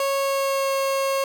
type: tone with pitch glide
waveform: 30% pulse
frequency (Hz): 550 to 543.7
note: C#5 to C#5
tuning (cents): -14 to -34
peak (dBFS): -18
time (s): 0-1.24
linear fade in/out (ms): 2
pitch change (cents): -20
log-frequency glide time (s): 0.17-0.72
effects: none